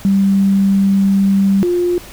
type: tone pair in turn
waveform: sine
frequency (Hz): 196 / 352.9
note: G3 / F4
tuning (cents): 0 / +18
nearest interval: minor seventh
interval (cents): 1018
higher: second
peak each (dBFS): -9 / -12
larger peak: first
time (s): 0.05-1.63 / 1.63-1.98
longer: first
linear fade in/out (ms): 0
effects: pink hiss -36 dBFS RMS until 2.12 s